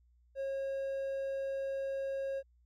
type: tone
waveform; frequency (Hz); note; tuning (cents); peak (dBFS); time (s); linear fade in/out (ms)
triangle; 543; C#5; -36; -32; 0.35-2.43; 50
effects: added 60 Hz sine -64 dBFS peak until 2.65 s